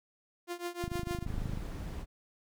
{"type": "tone with tremolo", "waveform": "sawtooth", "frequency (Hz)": 349.2, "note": "F4", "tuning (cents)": 0, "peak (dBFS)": -29, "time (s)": [0.47, 1.26], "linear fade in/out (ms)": 50, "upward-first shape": "triangle", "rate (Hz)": 6.5, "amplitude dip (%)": 95}
{"type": "click train", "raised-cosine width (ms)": 5, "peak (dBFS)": -25, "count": 20, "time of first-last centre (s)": [0.84, 1.574], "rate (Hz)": 25.9}
{"type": "noise", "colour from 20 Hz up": "brown", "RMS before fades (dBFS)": -39, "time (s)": [1.24, 2.06], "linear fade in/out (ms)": 50}
{"effects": []}